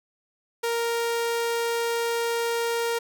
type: tone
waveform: sawtooth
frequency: 466.2 Hz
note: A#4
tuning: in tune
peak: -20 dBFS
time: 0.63-2.99 s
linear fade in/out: 10 ms
effects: none